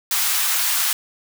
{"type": "high-pass noise", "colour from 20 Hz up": "white", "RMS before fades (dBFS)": -20, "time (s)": [0.11, 0.93], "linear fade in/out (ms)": 2, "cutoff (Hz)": 860, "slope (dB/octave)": 24, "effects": []}